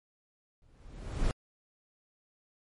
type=noise with exponential growth; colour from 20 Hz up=brown; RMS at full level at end=-25 dBFS; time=0.62-1.31 s; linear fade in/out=0 ms; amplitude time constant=150 ms; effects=MP3 48 kbps